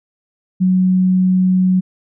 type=tone; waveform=sine; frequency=185 Hz; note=F#3; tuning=in tune; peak=-10 dBFS; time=0.6-1.81 s; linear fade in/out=20 ms; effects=none